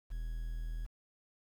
triangle tone, 40.51 Hz, E1, 29 cents flat, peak -34 dBFS, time 0.1-0.87 s, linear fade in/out 20 ms, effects 10-bit

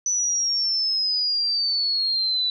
sine exponential sweep, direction down, 6000 to 3951 Hz, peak -20 dBFS, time 0.06-2.5 s, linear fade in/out 2 ms, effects none

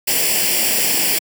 white noise with comb filter, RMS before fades -17 dBFS, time 0.07-1.19 s, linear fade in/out 10 ms, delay 0.39 ms, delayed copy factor +0.75, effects high-pass 200 Hz 12 dB/octave

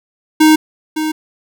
square tone with echo, 311.1 Hz, D#4, in tune, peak -6 dBFS, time 0.4-0.56 s, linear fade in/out 10 ms, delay 560 ms, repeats 1, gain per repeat -10 dB, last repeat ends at 1.12 s, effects none

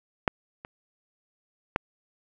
clicks, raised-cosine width 0.5 ms, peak -6 / -24 / -8 dBFS, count 3, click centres 0.278 / 0.649 / 1.761 s, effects none

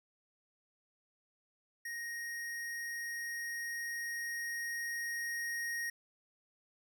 square tone with level ramp, 1871 Hz, A#6, 6 cents sharp, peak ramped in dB -40 to -36 dBFS, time 1.85-5.9 s, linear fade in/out 5 ms, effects none

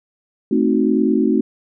sine chord, A diminished seventh, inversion none, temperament equal, 220 / 261.6 / 311.1 / 370 Hz, A3 / C4 / Eb4 / Gb4, 0 / 0 / 0 / 0 cents, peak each -18 / -18 / -19 / -20 dBFS, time 0.51-1.41 s, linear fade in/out 5 ms, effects none

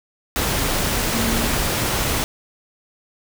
sine tone in noise, 227.8 Hz, A#3, 40 cents flat, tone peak -24 dBFS, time 1.13-1.46 s, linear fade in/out 0 ms, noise pink, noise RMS -21 dBFS, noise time 0.36-2.24 s, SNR -6 dB, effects none

